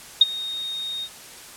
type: tone with ADSR envelope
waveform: sine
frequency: 3712 Hz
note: A#7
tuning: 8 cents flat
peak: -6 dBFS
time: 0.21-1.09 s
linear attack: 5 ms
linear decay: 26 ms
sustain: -21 dB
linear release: 59 ms
effects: white hiss -42 dBFS RMS until 1.56 s + low-pass 11000 Hz 12 dB/octave